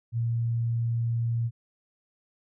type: tone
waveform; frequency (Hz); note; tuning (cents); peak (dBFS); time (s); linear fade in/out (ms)
sine; 116.54; A#2; 0; -24; 0.12-1.51; 50
effects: none